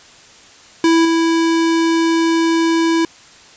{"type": "tone with level steps", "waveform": "square", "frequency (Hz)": 329.6, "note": "E4", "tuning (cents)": 0, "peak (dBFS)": [-10, -13], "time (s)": [0.84, 3.05], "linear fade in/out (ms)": 2, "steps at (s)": 1.05, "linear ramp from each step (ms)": 2, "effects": ["white hiss -43 dBFS RMS until 3.56 s", "resampled to 16000 Hz"]}